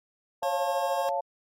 sine chord, Db augmented, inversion none, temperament equal, 554.4 / 698.5 / 880 Hz, Db5 / F5 / A5, 0 / 0 / 0 cents, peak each -30 dBFS, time 0.42-1.21 s, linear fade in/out 10 ms
25% pulse tone, 541 Hz, C#5, 42 cents flat, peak -28 dBFS, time 0.43-1.09 s, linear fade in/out 0 ms
effects MP3 64 kbps

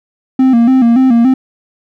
triangle tone with vibrato, 246.9 Hz, B3, in tune, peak -3 dBFS, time 0.39-1.34 s, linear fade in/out 5 ms, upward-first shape square, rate 3.5 Hz, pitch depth 98 cents each way, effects none

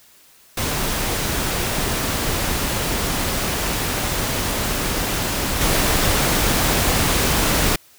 pink noise with level steps, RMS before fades -22 / -18 dBFS, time 0.57-7.76 s, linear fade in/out 5 ms, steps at 5.61 s, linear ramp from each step 2 ms, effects white hiss -51 dBFS RMS until 7.98 s

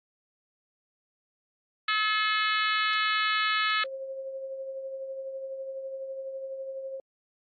harmonic tone, 429.6 Hz, A4, 41 cents flat, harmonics 3 / 4 / 5 / 6 / 7 / 8 / 9 / 10, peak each -28 / -30 / -32 / -34 / -35 / -36 / -37 / -38 dBFS, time 1.88-3.84 s, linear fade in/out 5 ms
sine tone with tremolo, 535 Hz, C5, 38 cents sharp, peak -32 dBFS, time 3.84-7 s, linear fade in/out 2 ms, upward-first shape triangle, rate 12 Hz, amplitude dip 45%
effects AAC 64 kbps

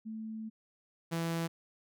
sine / sawtooth tone pair in turn, 220 / 166.23 Hz, A3 / E3, 0 / +15 cents, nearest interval perfect fourth, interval 485 cents, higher first, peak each -38 / -28 dBFS, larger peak second, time 0.05-0.5 / 1.11-1.48 s, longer first, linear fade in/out 20 ms, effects none

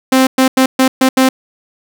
sawtooth tone bursts at uneven times, 261.6 Hz, C4, in tune, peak -3 dBFS, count 6, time 0.12-0.27 / 0.38-0.48 / 0.57-0.66 / 0.79-0.88 / 1.01-1.09 / 1.17-1.29 s, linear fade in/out 5 ms, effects none

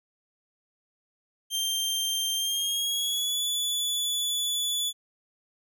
sawtooth tone with pitch glide, 3162 to 3448 Hz, G7 to A7, +14 to -36 cents, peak -23 dBFS, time 1.5-4.93 s, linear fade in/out 50 ms, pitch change +150 cents, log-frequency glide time 2.35-3.44 s, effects none

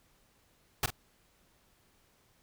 pink noise with echo, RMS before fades -29 dBFS, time 0.83-0.86 s, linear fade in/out 2 ms, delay 44 ms, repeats 1, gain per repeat -10 dB, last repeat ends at 0.904 s, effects pink hiss -68 dBFS RMS until 2.42 s

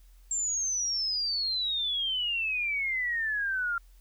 sine exponential sweep, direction down, 7459 to 1375 Hz, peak -27 dBFS, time 0.31-3.78 s, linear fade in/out 2 ms, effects added 43 Hz sine -52 dBFS peak until 4 s + white hiss -67 dBFS RMS until 4 s

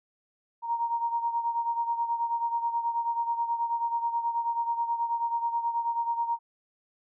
sine beating tone pair, 932.3 / 941.6 Hz, A#5 / A#5, 0 / +17 cents, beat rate 9.3 Hz, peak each -27 / -33 dBFS, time 0.62-6.39 s, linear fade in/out 50 ms, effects none

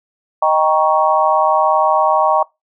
sine chord, Eb dominant seventh, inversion none, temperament equal with one note detuned, 622.3 / 784 / 941 / 1108.7 Hz, Eb5 / G5 / Bb5 / Db6, 0 / 0 / +16 / 0 cents, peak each -16 dBFS, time 0.42-2.43 s, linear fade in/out 5 ms, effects noise-tail reverb RT60 0.2 s tail -23 dB re dry

